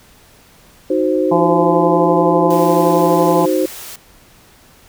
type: chord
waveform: sine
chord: C diminished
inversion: first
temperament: equal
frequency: 311.1 / 370 / 523.3 Hz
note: Eb4 / Gb4 / C5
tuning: 0 / 0 / 0 cents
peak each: -17 dBFS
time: 0.9-3.66 s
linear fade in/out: 5 ms
type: harmonic tone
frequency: 170.5 Hz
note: F3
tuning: 41 cents flat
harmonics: 1 / 2 / 3 / 4 / 5 / 6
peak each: -19 / -23 / -23 / -19 / -18 / -20 dBFS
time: 1.31-3.46 s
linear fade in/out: 10 ms
type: high-pass noise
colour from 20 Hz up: white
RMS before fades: -32 dBFS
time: 2.5-3.96 s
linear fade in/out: 5 ms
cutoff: 290 Hz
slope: 24 dB/octave
effects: pink hiss -47 dBFS RMS until 4.88 s